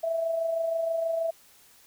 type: tone with amplitude modulation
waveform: sine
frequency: 659 Hz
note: E5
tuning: 1 cent flat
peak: -23 dBFS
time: 0.03-1.31 s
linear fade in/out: 10 ms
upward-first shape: sine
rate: 26.3 Hz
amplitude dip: 45%
effects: white hiss -57 dBFS RMS until 1.86 s